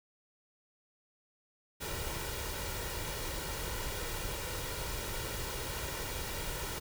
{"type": "noise with comb filter", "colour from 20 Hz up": "pink", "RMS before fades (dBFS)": -38, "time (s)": [1.8, 6.8], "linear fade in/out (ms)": 20, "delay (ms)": 2.1, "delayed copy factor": 0.55, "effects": []}